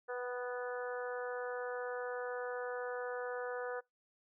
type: harmonic tone with a mistuned harmonic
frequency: 246.9 Hz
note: B3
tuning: in tune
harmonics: 2 / 3 / 4 / 5 / 6 / 7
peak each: -39 / -47 / -50 / -49 / -46 / -50 dBFS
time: 0.08-3.81 s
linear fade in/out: 20 ms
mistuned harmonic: 3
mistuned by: +17 cents
effects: noise-tail reverb RT60 0.2 s tail -26 dB re dry